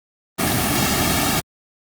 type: noise with comb filter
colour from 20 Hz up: pink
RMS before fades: -19 dBFS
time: 0.38-1.41 s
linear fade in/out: 20 ms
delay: 2 ms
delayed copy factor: -0.7
effects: high-pass 60 Hz 12 dB/octave + Opus 24 kbps